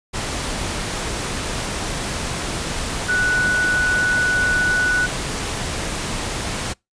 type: tone in noise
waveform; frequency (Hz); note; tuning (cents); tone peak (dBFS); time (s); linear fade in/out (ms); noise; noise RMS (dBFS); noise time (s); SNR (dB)
sine; 1480; F#6; 0; -16; 3.08-5.07; 20; pink; -25; 0.13-6.74; +6
effects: noise-tail reverb RT60 0.2 s tail -26 dB re dry + resampled to 22050 Hz